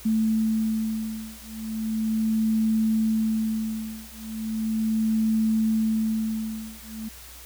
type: beating tone pair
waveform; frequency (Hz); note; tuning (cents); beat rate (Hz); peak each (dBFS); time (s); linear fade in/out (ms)
sine; 220 / 220.37; A3 / A3; 0 / +3; 0.37; -25 / -25; 0.05-7.09; 10
effects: added 60 Hz sine -47 dBFS peak until 7.45 s + white hiss -45 dBFS RMS until 7.45 s